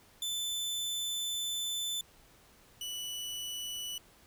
sawtooth tone pair in turn, 3520 / 2960 Hz, A7 / F#7, 0 / 0 cents, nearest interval minor third, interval 300 cents, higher first, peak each -30 / -34 dBFS, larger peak first, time 0.22-2.01 / 2.81-3.98 s, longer first, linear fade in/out 2 ms, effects pink hiss -61 dBFS RMS until 4.26 s

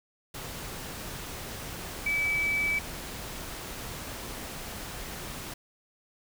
sine tone in noise, 2300 Hz, D7, 37 cents flat, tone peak -25 dBFS, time 2.06-2.79 s, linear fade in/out 5 ms, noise pink, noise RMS -39 dBFS, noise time 0.34-5.54 s, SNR +11 dB, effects none

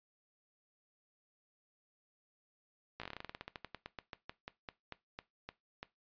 slowing click train, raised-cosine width 0.3 ms, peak -27 dBFS, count 27, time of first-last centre 3-5.83 s, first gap 16 ms, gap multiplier 1.13, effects noise-tail reverb RT60 0.2 s tail -18 dB re dry + resampled to 11025 Hz

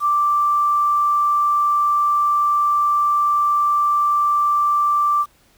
sine tone with quantisation, 1174.7 Hz, D6, in tune, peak -14 dBFS, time 0-5.26 s, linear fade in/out 50 ms, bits 7, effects pink hiss -56 dBFS RMS until 5.57 s

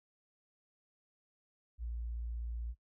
sine tone, 58 Hz, A#1, 8 cents flat, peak -37 dBFS, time 1.78-2.75 s, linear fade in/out 50 ms, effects noise-tail reverb RT60 0.1 s tail -19 dB re dry

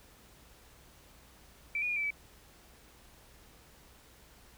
sine tone with pitch steps, 2327 / 2453 / 2428 / 2322 / 2295 Hz, D7 / D#7 / D#7 / D7 / D7, -17 / -25 / -43 / -20 / -40 cents, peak -30 dBFS, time 1.75-2.105 s, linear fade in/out 2 ms, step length 71 ms, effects added 60 Hz sine -63 dBFS peak until 4.57 s + pink hiss -59 dBFS RMS until 4.57 s

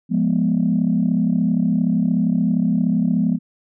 sine chord, F diminished, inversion none, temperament equal with one note detuned, 174.61 / 207.7 / 244.8 Hz, F3 / Ab3 / Cb4, 0 / 0 / -15 cents, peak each -19 dBFS, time 0.09-3.39 s, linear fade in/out 50 ms, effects tanh soft clip ceiling -8 dBFS

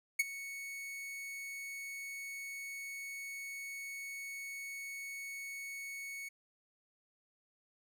45% pulse tone with ADSR envelope, 2217 Hz, C#7, in tune, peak -25 dBFS, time 0.19-6.29 s, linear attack 8 ms, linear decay 28 ms, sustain -17 dB, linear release 10 ms, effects none

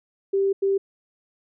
sine tone bursts at uneven times, 392 Hz, G4, in tune, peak -18 dBFS, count 2, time 0.33-0.53 / 0.62-0.78 s, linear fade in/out 10 ms, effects none

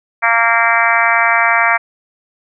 harmonic tone, 230.8 Hz, A#3, 17 cents flat, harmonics 3 / 4 / 5 / 6 / 7 / 8 / 9 / 10, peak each -18 / -18 / -18 / -18 / -18 / -18 / -18 / -18 dBFS, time 0.22-1.78 s, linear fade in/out 20 ms, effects none

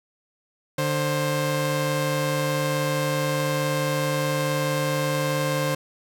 sawtooth tone pair together, 148.16 / 528 Hz, D3 / C5, +16 / +16 cents, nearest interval octave + minor seventh, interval 2200 cents, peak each -21 dBFS, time 0.78-5.75 s, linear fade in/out 5 ms, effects none

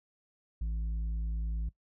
triangle tone with tanh clipping, 54.9 Hz, A1, 3 cents flat, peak -32 dBFS, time 0.61-1.69 s, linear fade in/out 5 ms, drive 10 dB, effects noise-tail reverb RT60 0.1 s tail -18 dB re dry

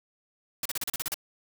white noise bursts, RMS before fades -31 dBFS, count 9, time 0.63-1.143 s, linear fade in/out 2 ms, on 25 ms, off 36 ms, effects none

